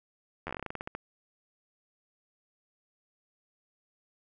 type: slowing click train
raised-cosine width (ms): 0.5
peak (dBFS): -21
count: 15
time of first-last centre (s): 0.47-0.95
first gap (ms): 11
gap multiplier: 1.16
effects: none

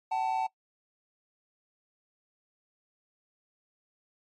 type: tone pair together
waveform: triangle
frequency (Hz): 758 / 886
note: F#5 / A5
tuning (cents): +42 / +12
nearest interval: minor third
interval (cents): 270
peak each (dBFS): -28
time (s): 0.11-0.47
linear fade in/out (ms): 10
effects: noise-tail reverb RT60 0.1 s tail -21 dB re dry + MP3 48 kbps

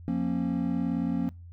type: chord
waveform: triangle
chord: Bb minor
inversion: second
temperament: equal with one note detuned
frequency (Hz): 174.61 / 233.1 / 272.4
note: F3 / Bb3 / Db4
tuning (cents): 0 / 0 / -30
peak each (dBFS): -28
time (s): 0.08-1.29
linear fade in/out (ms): 0
effects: noise-tail reverb RT60 0.3 s tail -24 dB re dry + added 86 Hz sine -43 dBFS peak until 1.52 s

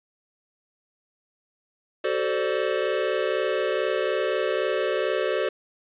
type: chord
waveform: square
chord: D dominant seventh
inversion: first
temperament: equal with one note detuned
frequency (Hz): 377.6 / 440 / 523.3 / 587.3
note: F#4 / A4 / C5 / D5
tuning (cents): +35 / 0 / 0 / 0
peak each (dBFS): -29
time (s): 2.04-5.49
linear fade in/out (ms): 5
effects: resampled to 8000 Hz + 8-bit

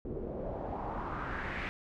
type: noise with low-pass filter sweep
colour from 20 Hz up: pink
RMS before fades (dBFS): -38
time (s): 0.05-1.69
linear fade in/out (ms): 0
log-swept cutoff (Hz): 370 to 2300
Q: 2.8
effects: none

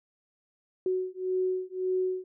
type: beating tone pair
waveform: sine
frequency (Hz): 370 / 371.8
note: F#4 / F#4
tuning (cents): 0 / +8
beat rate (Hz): 1.8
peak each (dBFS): -30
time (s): 0.86-2.24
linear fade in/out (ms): 2
effects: none

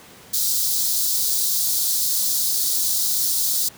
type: high-pass noise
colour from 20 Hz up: white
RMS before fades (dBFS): -21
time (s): 0.33-3.69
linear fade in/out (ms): 10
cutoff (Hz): 3800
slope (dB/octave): 48
effects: pink hiss -45 dBFS RMS until 3.77 s + high-pass 100 Hz 12 dB/octave

